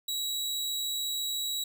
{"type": "tone with amplitude modulation", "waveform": "sawtooth", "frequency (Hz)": 3882, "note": "B7", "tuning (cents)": -31, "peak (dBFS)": -26, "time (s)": [0.08, 1.64], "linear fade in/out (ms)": 5, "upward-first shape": "sine", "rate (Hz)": 146, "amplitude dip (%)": 25, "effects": []}